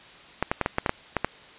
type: clicks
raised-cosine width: 0.5 ms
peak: -7 dBFS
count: 9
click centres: 0.426 / 0.515 / 0.613 / 0.661 / 0.784 / 0.862 / 0.894 / 1.167 / 1.246 s
effects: white hiss -48 dBFS RMS until 1.58 s + resampled to 8000 Hz